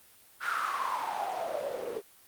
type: noise with band-pass filter sweep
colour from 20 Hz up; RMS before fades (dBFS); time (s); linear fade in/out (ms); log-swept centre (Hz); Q
white; -33; 0.4-2.02; 50; 1500 to 420; 8.1
effects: white hiss -58 dBFS RMS until 2.27 s + Opus 32 kbps